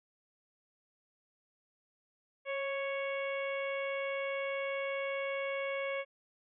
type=harmonic tone with a mistuned harmonic; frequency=554.4 Hz; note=C#5; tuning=in tune; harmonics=1 / 2 / 3 / 4 / 5 / 6; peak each=-35 / -44 / -46 / -40 / -48 / -53 dBFS; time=2.45-6.05 s; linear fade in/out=50 ms; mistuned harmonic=1; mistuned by=-22 cents; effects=none